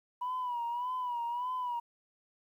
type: tone with vibrato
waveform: sine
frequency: 976 Hz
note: B5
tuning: 21 cents flat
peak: -31 dBFS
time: 0.21-1.8 s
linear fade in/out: 10 ms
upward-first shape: sine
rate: 1.7 Hz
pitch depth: 70 cents each way
effects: tanh soft clip ceiling -29 dBFS + 11-bit

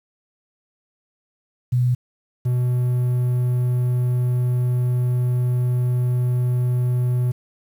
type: tone pair in turn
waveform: sine / triangle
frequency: 124 / 124 Hz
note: B2 / B2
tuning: +7 / +7 cents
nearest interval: unison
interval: 0 cents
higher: neither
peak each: -15 dBFS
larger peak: neither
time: 1.72-1.95 / 2.45-7.32 s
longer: second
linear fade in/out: 10 ms
effects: 8-bit

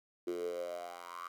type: tone with high-pass filter sweep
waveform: 10% pulse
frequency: 87.31 Hz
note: F2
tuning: in tune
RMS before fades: -41 dBFS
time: 0.27-1.28 s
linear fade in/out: 5 ms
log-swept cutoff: 350 to 1200 Hz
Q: 9.4
effects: none

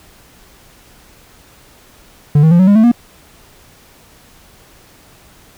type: tone with pitch steps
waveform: triangle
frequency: 146.83 / 159.2 / 172.61 / 187.14 / 202.9 / 220 / 238.5 Hz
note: D3 / D#3 / F3 / F#3 / G#3 / A3 / A#3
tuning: 0 / +40 / -20 / +20 / -40 / 0 / +40 cents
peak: -3 dBFS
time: 2.35-2.917 s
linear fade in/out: 5 ms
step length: 81 ms
effects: pink hiss -45 dBFS RMS until 5.57 s

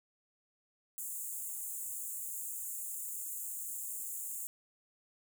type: high-pass noise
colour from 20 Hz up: pink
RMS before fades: -41 dBFS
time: 0.98-4.47 s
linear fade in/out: 0 ms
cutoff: 6900 Hz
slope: 96 dB/octave
effects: none

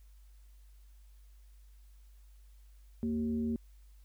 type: tone with frequency modulation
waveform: sine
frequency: 231.2 Hz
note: A#3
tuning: 14 cents flat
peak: -30 dBFS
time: 3.03-3.56 s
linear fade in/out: 0 ms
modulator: 152 Hz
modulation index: 0.54
effects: added 50 Hz sine -54 dBFS peak until 4.04 s + white hiss -72 dBFS RMS until 4.04 s

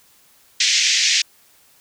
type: band-pass noise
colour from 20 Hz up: white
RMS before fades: -17 dBFS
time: 0.6-1.22 s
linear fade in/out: 5 ms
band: 1900 to 6600 Hz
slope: 48 dB/octave
effects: white hiss -54 dBFS RMS until 1.8 s

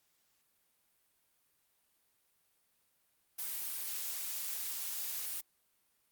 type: noise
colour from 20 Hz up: blue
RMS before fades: -39 dBFS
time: 3.38-5.41 s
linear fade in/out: 10 ms
effects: white hiss -75 dBFS RMS until 6.11 s + Opus 48 kbps

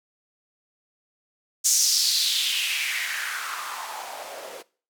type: noise with band-pass filter sweep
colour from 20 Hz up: blue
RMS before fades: -26 dBFS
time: 1.64-4.63 s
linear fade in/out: 20 ms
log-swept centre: 6700 to 470 Hz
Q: 3.7
effects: noise-tail reverb RT60 0.4 s tail -21 dB re dry

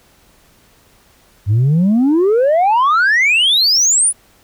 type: exponential sweep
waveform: sine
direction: up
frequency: 96.3 to 10200 Hz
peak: -7 dBFS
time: 1.46-4.13 s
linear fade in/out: 50 ms
effects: tanh soft clip ceiling -8 dBFS + pink hiss -51 dBFS RMS until 4.43 s

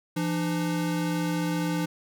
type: tone pair together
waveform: square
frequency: 169.66 / 301 Hz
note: F3 / D4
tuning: -50 / +43 cents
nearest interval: minor seventh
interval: 993 cents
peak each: -28 / -30 dBFS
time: 0.16-1.86 s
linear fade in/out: 10 ms
effects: none

